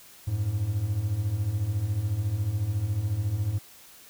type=beating tone pair; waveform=triangle; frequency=92.5 / 106.5 Hz; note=F#2 / G#2; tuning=0 / +44 cents; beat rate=14 Hz; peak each=-29 / -24 dBFS; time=0.27-3.59 s; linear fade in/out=10 ms; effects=white hiss -51 dBFS RMS until 4.09 s